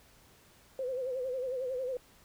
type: tone with vibrato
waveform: sine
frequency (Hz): 513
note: C5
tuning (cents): -34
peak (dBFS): -32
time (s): 0.79-1.97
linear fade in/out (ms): 2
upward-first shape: sine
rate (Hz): 11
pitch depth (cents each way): 75
effects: pink hiss -61 dBFS RMS until 2.24 s